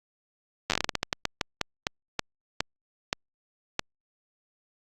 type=slowing click train; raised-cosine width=0.2 ms; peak=-7 dBFS; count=20; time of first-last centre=0.7-3.794 s; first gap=9 ms; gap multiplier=1.27; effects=Opus 48 kbps